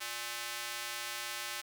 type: tone with high-pass filter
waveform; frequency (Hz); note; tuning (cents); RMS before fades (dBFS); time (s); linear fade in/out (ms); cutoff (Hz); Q
square; 118.2; A#2; +24; -40; 0-1.62; 20; 1700; 0.67
effects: none